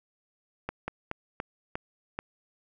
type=slowing click train; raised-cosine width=0.5 ms; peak=-17 dBFS; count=6; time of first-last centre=0.69-2.19 s; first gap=190 ms; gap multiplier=1.23; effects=none